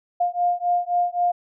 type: beating tone pair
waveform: sine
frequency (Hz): 704 / 707.8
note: F5 / F5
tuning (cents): +14 / +23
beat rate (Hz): 3.8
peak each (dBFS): -22 / -22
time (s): 0.2-1.32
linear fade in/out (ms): 10
effects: none